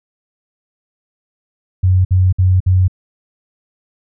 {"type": "tone bursts", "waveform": "sine", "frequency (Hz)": 92.5, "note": "F#2", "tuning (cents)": 0, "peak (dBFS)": -8, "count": 4, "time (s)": [1.83, 2.881], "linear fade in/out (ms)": 10, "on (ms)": 220, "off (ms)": 57, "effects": []}